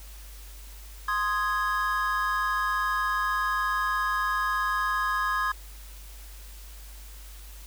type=chord; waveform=triangle; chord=Ab major; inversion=first; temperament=equal; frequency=1046.5 / 1244.5 / 1661.2 Hz; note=C6 / Eb6 / Ab6; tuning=0 / 0 / 0 cents; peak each=-27 dBFS; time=1.08-5.52 s; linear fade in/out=5 ms; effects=added 50 Hz sine -42 dBFS peak until 7.66 s + white hiss -50 dBFS RMS until 7.66 s